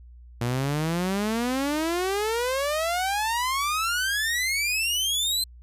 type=exponential sweep; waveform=sawtooth; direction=up; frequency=116.54 to 4143 Hz; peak=-20 dBFS; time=0.41-5.44 s; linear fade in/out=5 ms; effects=added 60 Hz sine -44 dBFS peak until 5.62 s + resampled to 32000 Hz